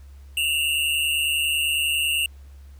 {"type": "tone pair together", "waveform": "square", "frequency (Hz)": [2712, 2862], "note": ["E7", "F7"], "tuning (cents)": [49, 42], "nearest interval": "minor second", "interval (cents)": 93, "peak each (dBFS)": -24, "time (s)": [0.37, 2.26], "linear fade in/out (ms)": 2, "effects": ["added 69 Hz sine -41 dBFS peak until 2.79 s", "pink hiss -60 dBFS RMS until 2.79 s"]}